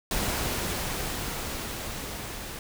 pink noise with level ramp, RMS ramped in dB -28 to -38 dBFS, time 0.11-2.59 s, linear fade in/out 2 ms, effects none

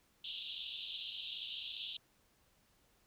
pink band-pass noise, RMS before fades -45 dBFS, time 0.24-1.97 s, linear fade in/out 5 ms, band 2800 to 3900 Hz, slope 96 dB/octave, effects pink hiss -72 dBFS RMS until 3.06 s

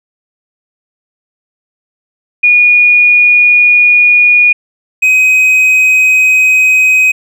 sine / triangle tone pair in turn, 2447 / 2520 Hz, D#7 / D#7, -29 / +21 cents, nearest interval minor second, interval 50 cents, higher second, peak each -3 dBFS, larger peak neither, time 2.43-4.53 / 5.02-7.12 s, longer neither, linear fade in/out 10 ms, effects none

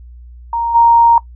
sine tone with level steps, 932.3 Hz, A#5, in tune, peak -14 / -5 dBFS, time 0.53-1.18 s, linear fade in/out 2 ms, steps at 0.74 s, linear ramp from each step 20 ms, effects noise-tail reverb RT60 0.1 s tail -19 dB re dry + added 60 Hz sine -33 dBFS peak until 1.35 s

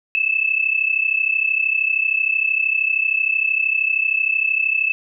sine tone pair together, 2604 / 2637 Hz, E7 / E7, -22 / 0 cents, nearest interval unison, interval 22 cents, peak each -19 dBFS, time 0.15-4.92 s, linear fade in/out 0 ms, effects none

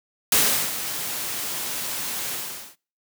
white noise with ADSR envelope, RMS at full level -17 dBFS, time 0.32-2.76 s, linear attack 3 ms, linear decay 380 ms, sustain -12 dB, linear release 440 ms, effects noise-tail reverb RT60 0.4 s tail -26 dB re dry + high-pass 100 Hz 12 dB/octave

